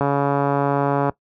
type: click train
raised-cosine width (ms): 1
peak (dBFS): -6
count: 154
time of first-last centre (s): 0.01-1.095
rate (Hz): 141
effects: noise-tail reverb RT60 0.1 s tail -19 dB re dry + high-pass 60 Hz 12 dB/octave